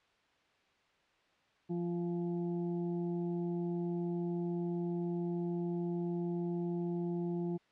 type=harmonic tone with a mistuned harmonic; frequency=173.2 Hz; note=F3; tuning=14 cents flat; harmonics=1 / 2 / 4 / 5; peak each=-35 / -37 / -51 / -55 dBFS; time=1.69-7.58 s; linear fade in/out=20 ms; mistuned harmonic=5; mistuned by=-18 cents; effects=white hiss -70 dBFS RMS until 7.71 s + low-pass 3000 Hz 12 dB/octave